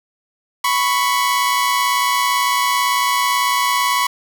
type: tone pair together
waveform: sawtooth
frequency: 990.7 / 1108.7 Hz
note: B5 / C#6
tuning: +5 / 0 cents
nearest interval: major second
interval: 195 cents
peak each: -14 dBFS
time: 0.64-4.07 s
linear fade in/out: 5 ms
effects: none